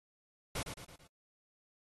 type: noise with echo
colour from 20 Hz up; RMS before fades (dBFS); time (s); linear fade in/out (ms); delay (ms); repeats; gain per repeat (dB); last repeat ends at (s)
pink; -38; 0.55-0.63; 5; 110; 4; -6; 1.07
effects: AAC 32 kbps